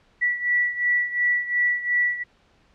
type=beating tone pair; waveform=sine; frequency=1951 / 1953.8 Hz; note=B6 / B6; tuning=-22 / -19 cents; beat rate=2.8 Hz; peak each=-21 / -25 dBFS; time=0.21-2.24 s; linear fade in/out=20 ms; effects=pink hiss -60 dBFS RMS until 2.74 s + low-pass 4000 Hz 12 dB/octave